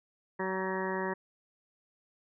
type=harmonic tone with a mistuned harmonic; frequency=188.7 Hz; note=F#3; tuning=34 cents sharp; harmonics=1 / 2 / 3 / 4 / 5 / 6 / 7 / 8 / 9 / 10; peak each=-38 / -35 / -40 / -47 / -37 / -44 / -50 / -48 / -42 / -41 dBFS; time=0.39-1.14 s; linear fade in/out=10 ms; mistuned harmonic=8; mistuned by=+45 cents; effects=none